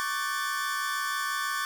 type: chord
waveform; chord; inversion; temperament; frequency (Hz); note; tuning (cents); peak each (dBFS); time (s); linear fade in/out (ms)
45% pulse; D major seventh; third; equal with one note detuned; 1108.7 / 1174.7 / 1516.3 / 1760; C#6 / D6 / F#6 / A6; 0 / 0 / +42 / 0; -34; 0-1.65; 0
effects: none